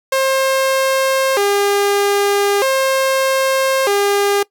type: tone with vibrato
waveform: sawtooth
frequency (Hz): 463.8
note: A#4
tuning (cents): -9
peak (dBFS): -9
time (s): 0.12-4.43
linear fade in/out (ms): 5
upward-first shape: square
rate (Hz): 0.4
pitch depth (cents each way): 240
effects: noise-tail reverb RT60 0.1 s tail -21 dB re dry